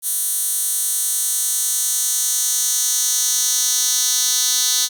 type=tone with high-pass filter sweep; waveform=10% pulse; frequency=250 Hz; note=B3; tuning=21 cents sharp; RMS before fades=-19 dBFS; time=0.02-4.89 s; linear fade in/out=50 ms; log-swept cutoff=9500 to 5000 Hz; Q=2; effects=none